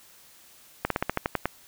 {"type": "slowing click train", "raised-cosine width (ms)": 0.5, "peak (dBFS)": -9, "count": 9, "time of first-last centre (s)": [0.85, 1.456], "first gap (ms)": 53, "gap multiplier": 1.1, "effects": ["white hiss -54 dBFS RMS until 1.67 s"]}